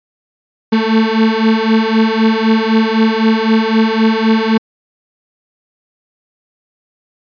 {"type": "beating tone pair", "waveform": "35% pulse", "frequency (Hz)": [220, 223.9], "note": ["A3", "A3"], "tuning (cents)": [0, 30], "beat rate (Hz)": 3.9, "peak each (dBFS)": -11, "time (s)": [0.72, 4.58], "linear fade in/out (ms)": 10, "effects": ["resampled to 11025 Hz"]}